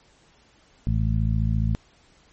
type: harmonic tone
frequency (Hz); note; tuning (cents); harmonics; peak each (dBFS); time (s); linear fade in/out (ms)
54.6; A1; -13; 1 / 2 / 3 / 4; -23 / -23 / -28 / -30; 0.87-1.75; 0
effects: pink hiss -58 dBFS RMS until 2.32 s + MP3 32 kbps